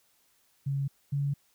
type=tone pair in turn; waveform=sine; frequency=138.59 / 141.42 Hz; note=C#3 / C#3; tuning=0 / +35 cents; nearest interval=unison; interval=35 cents; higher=second; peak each=-27 / -26 dBFS; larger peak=second; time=0.66-0.88 / 1.12-1.34 s; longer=neither; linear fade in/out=10 ms; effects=white hiss -68 dBFS RMS until 1.54 s